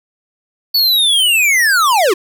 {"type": "linear sweep", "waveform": "square", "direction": "down", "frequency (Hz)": [4505, 329.6], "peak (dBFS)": -10, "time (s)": [0.74, 2.14], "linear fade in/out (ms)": 10, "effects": []}